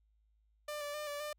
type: tone with pitch steps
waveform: sawtooth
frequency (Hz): 596 / 582 / 600 / 580 / 598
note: D5 / D5 / D5 / D5 / D5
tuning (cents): +25 / -16 / +37 / -22 / +31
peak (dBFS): -35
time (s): 0.68-1.33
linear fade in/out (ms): 5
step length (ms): 130
effects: added 53 Hz sine -69 dBFS peak until 1.38 s